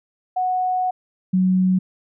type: tone pair in turn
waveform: sine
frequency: 737 / 185.53 Hz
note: F#5 / F#3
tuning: -7 / +5 cents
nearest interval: 2 octaves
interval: 2388 cents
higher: first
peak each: -18 / -14 dBFS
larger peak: second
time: 0.36-0.91 / 1.33-1.79 s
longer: first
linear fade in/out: 10 ms
effects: none